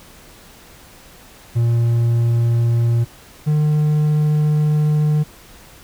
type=tone pair in turn; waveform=triangle; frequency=117.4 / 151.2 Hz; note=A#2 / D#3; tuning=+13 / -49 cents; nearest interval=major third; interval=438 cents; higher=second; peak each=-11 dBFS; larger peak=neither; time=1.55-3.05 / 3.46-5.24 s; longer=second; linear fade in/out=20 ms; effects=pink hiss -44 dBFS RMS until 5.83 s